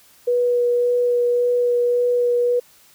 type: tone with vibrato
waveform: sine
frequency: 485.9 Hz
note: B4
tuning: 28 cents flat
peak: -15 dBFS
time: 0.27-2.6 s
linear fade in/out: 10 ms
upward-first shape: sine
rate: 1.8 Hz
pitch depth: 10 cents each way
effects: white hiss -52 dBFS RMS until 2.94 s